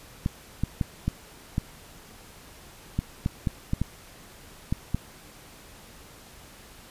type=clicks; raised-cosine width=5 ms; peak=-12 dBFS; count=12; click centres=0.261 / 0.636 / 0.812 / 1.08 / 1.581 / 2.99 / 3.261 / 3.472 / 3.734 / 3.816 / 4.725 / 4.946 s; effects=pink hiss -49 dBFS RMS until 6.9 s + resampled to 32000 Hz